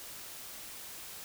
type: silence
effects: white hiss -46 dBFS RMS until 1.24 s